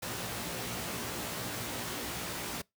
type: noise with comb filter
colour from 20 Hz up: pink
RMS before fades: -37 dBFS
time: 0.02-2.62 s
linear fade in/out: 10 ms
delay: 17 ms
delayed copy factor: +0.9
effects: noise-tail reverb RT60 0.2 s tail -25 dB re dry + high-pass 100 Hz 12 dB/octave